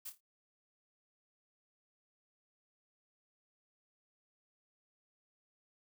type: noise with echo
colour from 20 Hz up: blue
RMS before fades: -44 dBFS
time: 0.05-0.1 s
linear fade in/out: 10 ms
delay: 27 ms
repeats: 4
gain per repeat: -9 dB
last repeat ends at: 0.208 s
effects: none